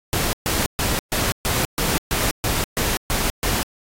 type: noise bursts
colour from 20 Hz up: pink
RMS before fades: -21 dBFS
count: 11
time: 0.13-3.63 s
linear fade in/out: 0 ms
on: 200 ms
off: 130 ms
effects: AAC 48 kbps